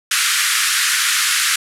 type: band-pass noise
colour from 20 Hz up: pink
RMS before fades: -17 dBFS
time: 0.11-1.56 s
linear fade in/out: 5 ms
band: 1300 to 12000 Hz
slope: 48 dB/octave
effects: none